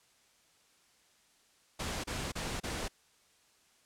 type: noise bursts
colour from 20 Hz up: pink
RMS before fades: -37 dBFS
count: 4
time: 1.79-2.883 s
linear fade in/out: 10 ms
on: 250 ms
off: 31 ms
effects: white hiss -67 dBFS RMS until 3.85 s + low-pass 9000 Hz 12 dB/octave